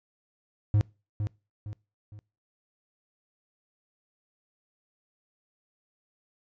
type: tone with echo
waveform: triangle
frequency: 104.6 Hz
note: G#2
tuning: 13 cents sharp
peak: -17 dBFS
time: 0.74-0.81 s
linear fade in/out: 0 ms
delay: 460 ms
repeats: 3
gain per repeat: -8 dB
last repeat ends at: 2.19 s
effects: noise-tail reverb RT60 0.3 s tail -24 dB re dry + resampled to 16000 Hz